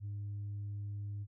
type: tone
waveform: sine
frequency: 102.1 Hz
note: G#2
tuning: 29 cents flat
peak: -36 dBFS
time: 0-1.27 s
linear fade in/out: 50 ms
effects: tanh soft clip ceiling -36 dBFS